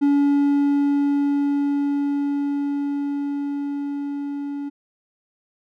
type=tone with level ramp; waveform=triangle; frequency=284.4 Hz; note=C#4; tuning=45 cents sharp; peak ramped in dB=-12 to -24 dBFS; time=0.01-4.7 s; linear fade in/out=20 ms; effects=none